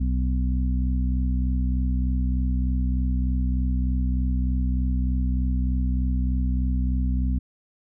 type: harmonic tone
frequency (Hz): 63.3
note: B1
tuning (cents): +43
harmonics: 1 / 2 / 3 / 4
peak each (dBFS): -21 / -33 / -31 / -31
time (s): 0-7.39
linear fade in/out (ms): 10
effects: none